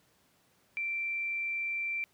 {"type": "tone", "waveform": "sine", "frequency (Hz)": 2349, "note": "D7", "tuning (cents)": 0, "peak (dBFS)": -31, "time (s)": [0.77, 2.04], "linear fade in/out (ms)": 0, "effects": ["pink hiss -68 dBFS RMS until 2.13 s", "high-pass 100 Hz 12 dB/octave"]}